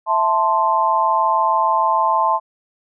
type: chord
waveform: sine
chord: A minor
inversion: second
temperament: equal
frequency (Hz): 659.3 / 880 / 1046.5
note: E5 / A5 / C6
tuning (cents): 0 / 0 / 0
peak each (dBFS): -22 / -17 / -17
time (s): 0.06-2.4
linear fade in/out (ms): 50
effects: none